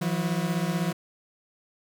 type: beating tone pair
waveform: 40% pulse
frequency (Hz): 164.4 / 180.4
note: E3 / F#3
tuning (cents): -4 / -44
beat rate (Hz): 16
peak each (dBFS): -27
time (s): 0.01-0.93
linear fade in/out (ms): 10
effects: none